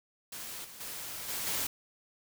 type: noise with level steps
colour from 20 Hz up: white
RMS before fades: -42 / -49 / -41 / -36 / -33 dBFS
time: 0.32-1.67 s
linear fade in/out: 5 ms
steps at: 0.64 / 0.8 / 1.28 / 1.46 s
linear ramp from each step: 10 ms
effects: none